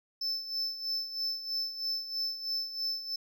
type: tone with tremolo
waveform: triangle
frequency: 5274 Hz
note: E8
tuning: in tune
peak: -28 dBFS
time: 0.21-3.16 s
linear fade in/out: 5 ms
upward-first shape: sine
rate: 3.1 Hz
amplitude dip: 70%
effects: none